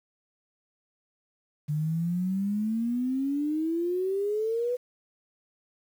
sine exponential sweep, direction up, 146.83 to 500 Hz, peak -25 dBFS, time 1.68-4.77 s, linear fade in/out 20 ms, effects 9-bit

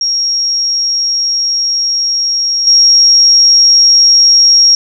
sine tone with level steps, 5588 Hz, F8, in tune, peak -10 / -3 dBFS, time 0.01-4.75 s, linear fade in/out 2 ms, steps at 2.67 s, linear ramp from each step 2 ms, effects none

